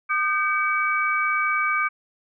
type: tone cluster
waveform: sine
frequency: 1218 / 1547 / 2279 Hz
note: D#6 / G6 / C#7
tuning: -37 / -23 / +47 cents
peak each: -23 / -26 / -24 dBFS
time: 0.09-1.89 s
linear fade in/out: 20 ms
effects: none